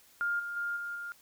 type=tone with level steps; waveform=sine; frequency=1407 Hz; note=F6; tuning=12 cents sharp; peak=-28 / -35 / -31 / -35 / -37 dBFS; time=0.21-1.12 s; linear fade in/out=0 ms; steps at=0.39 / 0.56 / 0.76 / 0.95 s; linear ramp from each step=10 ms; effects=white hiss -61 dBFS RMS until 1.21 s